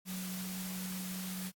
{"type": "tone in noise", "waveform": "sine", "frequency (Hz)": 185, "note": "F#3", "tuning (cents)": 0, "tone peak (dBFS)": -39, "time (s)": [0.05, 1.52], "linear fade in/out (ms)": 50, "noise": "white", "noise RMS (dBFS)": -44, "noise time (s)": [0.05, 1.52], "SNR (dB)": 2, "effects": ["AAC 64 kbps"]}